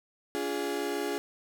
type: chord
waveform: 35% pulse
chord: D diminished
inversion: none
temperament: equal with one note detuned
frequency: 287.6 / 349.2 / 415.3 Hz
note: D4 / F4 / Ab4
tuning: -36 / 0 / 0 cents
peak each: -34 / -34 / -31 dBFS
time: 0.35-1.18 s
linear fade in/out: 0 ms
effects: none